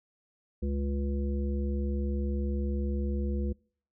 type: harmonic tone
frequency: 70 Hz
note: C#2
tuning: 18 cents sharp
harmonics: 1 / 3 / 5 / 7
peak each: -29 / -34 / -39 / -42 dBFS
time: 0.62-3.53 s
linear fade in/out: 10 ms
effects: noise-tail reverb RT60 0.5 s tail -26 dB re dry